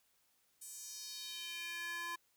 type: tone with high-pass filter sweep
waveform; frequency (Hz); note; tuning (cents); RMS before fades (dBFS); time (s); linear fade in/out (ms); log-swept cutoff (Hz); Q
square; 342.5; F4; -34; -45; 0.61-2.16; 10; 8700 to 1200; 2.6
effects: white hiss -75 dBFS RMS until 2.36 s